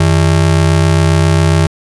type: ring-modulated tone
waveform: square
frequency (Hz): 123.47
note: B2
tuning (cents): 0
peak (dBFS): -5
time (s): 0-1.67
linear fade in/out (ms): 5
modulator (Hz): 33.7
effects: resampled to 24000 Hz